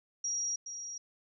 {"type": "tone with echo", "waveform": "sine", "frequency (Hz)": 5690, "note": "F8", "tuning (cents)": 31, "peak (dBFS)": -31, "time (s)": [0.24, 0.56], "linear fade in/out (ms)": 5, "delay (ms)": 420, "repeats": 1, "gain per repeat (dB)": -8, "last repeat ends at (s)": 0.98, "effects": []}